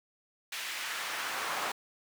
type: noise with high-pass filter sweep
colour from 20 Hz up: brown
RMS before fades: -36 dBFS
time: 0.52-1.72 s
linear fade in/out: 5 ms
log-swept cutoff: 2400 to 870 Hz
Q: 1.1
effects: none